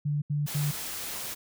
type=tone bursts; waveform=sine; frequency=146.83 Hz; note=D3; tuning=in tune; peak=-25 dBFS; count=3; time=0.05-0.714 s; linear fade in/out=10 ms; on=170 ms; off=77 ms
type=noise; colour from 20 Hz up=white; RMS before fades=-36 dBFS; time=0.46-1.35 s; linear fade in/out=20 ms
effects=none